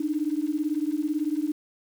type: beating tone pair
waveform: sine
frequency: 293.7 / 311.7 Hz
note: D4 / D#4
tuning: 0 / +3 cents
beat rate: 18 Hz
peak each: -27 dBFS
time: 0-1.52 s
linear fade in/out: 5 ms
effects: 8-bit